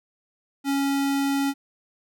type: tone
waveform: square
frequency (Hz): 277.4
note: C#4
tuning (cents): +1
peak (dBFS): -22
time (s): 0.64-1.54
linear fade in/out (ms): 50
effects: none